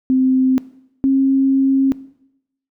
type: tone pair in turn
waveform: sine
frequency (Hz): 260 / 269.2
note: C4 / C4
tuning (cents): -11 / +49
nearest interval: minor second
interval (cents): 60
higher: second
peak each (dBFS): -11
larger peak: neither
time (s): 0.1-0.58 / 1.04-1.92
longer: second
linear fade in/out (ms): 0
effects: noise-tail reverb RT60 0.8 s tail -19 dB re dry